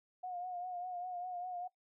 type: tone with vibrato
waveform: sine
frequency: 720 Hz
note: F#5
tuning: 47 cents flat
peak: -39 dBFS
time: 0.23-1.68 s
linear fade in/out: 10 ms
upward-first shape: triangle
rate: 5 Hz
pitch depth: 51 cents each way
effects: noise-tail reverb RT60 0.1 s tail -19 dB re dry